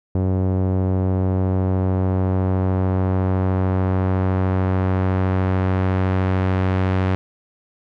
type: tone with low-pass filter sweep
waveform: sawtooth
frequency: 93.7 Hz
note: F#2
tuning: 22 cents sharp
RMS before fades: -19 dBFS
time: 0.15-7.15 s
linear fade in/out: 0 ms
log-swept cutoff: 550 to 2300 Hz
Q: 0.81
effects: none